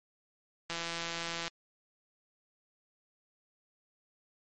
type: click train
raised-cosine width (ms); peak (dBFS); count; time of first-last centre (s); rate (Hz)
0.2; -19; 132; 0.7-1.48; 168
effects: MP3 48 kbps